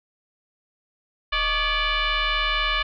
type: tone with frequency modulation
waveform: sine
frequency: 622 Hz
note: D#5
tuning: 1 cent flat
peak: -20 dBFS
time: 1.32-2.83 s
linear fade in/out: 10 ms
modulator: 584 Hz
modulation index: 5.1
effects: none